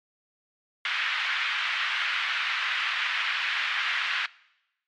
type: band-pass noise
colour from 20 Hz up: pink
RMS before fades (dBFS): -28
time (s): 0.85-4.26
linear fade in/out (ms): 2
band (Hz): 1400 to 3200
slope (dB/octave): 24
effects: noise-tail reverb RT60 0.9 s tail -22 dB re dry + MP3 64 kbps